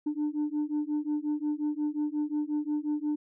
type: beating tone pair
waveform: sine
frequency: 295.8 / 301.4 Hz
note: D4 / D4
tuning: +13 / +45 cents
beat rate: 5.6 Hz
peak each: -29 dBFS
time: 0.06-3.16 s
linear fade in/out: 10 ms
effects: tanh soft clip ceiling -24 dBFS